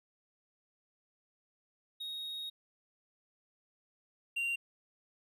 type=tone pair in turn; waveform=triangle; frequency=3754 / 2767 Hz; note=A#7 / F7; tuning=+11 / -17 cents; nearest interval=perfect fourth; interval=528 cents; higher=first; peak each=-37 / -30 dBFS; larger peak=second; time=2-2.5 / 4.36-4.56 s; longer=first; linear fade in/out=10 ms; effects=none